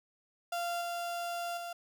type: tone with level steps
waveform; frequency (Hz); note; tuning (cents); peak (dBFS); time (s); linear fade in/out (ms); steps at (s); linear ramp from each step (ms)
35% pulse; 692; F5; -16; -31 / -33 / -37; 0.52-1.73; 5; 0.81 / 1.57; 5
effects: none

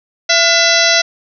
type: harmonic tone with a mistuned harmonic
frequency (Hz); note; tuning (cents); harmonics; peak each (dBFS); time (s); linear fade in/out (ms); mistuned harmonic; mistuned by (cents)
670; E5; +28; 1 / 2 / 3 / 4 / 5 / 6 / 7 / 8 / 9; -16 / -17 / -16 / -20 / -20 / -16 / -20 / -18 / -18; 0.29-1.02; 10; 2; +110
effects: none

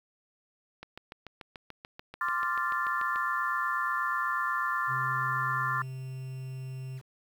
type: click train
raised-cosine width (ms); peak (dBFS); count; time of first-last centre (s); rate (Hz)
0.3; -26; 17; 0.83-3.159; 6.87
type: chord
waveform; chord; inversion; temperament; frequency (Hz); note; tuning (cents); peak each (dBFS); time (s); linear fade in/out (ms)
sine; D minor seventh; third; equal with one note detuned; 1046.5 / 1174.7 / 1385.7 / 1760; C6 / D6 / F6 / A6; 0 / 0 / -14 / 0; -33; 2.21-5.82; 2
type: tone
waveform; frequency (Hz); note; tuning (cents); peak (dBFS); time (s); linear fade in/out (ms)
triangle; 130.81; C3; 0; -34; 4.87-7.02; 50
effects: 9-bit

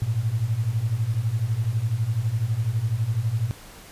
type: beating tone pair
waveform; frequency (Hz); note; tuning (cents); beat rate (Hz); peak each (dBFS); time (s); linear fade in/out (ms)
sine; 105 / 117; G#2 / A#2; +19 / +7; 12; -26 / -23; 0.02-3.51; 0
effects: pink hiss -45 dBFS RMS until 3.91 s + resampled to 32000 Hz

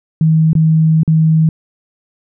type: tone with dropouts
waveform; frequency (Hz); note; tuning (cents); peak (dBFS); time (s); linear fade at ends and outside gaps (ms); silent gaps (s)
sine; 159.1; D#3; +39; -7; 0.21-1.49; 2; 0.532-0.552 / 1.033-1.077
effects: none

